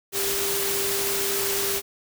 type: tone in noise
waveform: sine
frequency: 396.8 Hz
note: G4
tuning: 21 cents sharp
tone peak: -29 dBFS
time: 0.12-1.82 s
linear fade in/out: 50 ms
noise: white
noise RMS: -26 dBFS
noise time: 0.12-1.82 s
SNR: -6 dB
effects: none